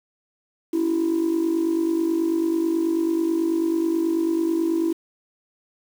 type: tone with amplitude modulation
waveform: sine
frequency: 330.3 Hz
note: E4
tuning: 4 cents sharp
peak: -14 dBFS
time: 0.73-4.93 s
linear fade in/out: 10 ms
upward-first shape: sine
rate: 49.2 Hz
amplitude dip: 75%
effects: tanh soft clip ceiling -15 dBFS + 7-bit